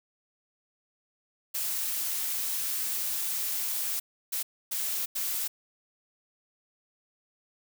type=noise bursts at uneven times; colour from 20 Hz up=blue; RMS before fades=-31 dBFS; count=4; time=1.54-4 / 4.32-4.43 / 4.71-5.06 / 5.15-5.48 s; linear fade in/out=10 ms; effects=none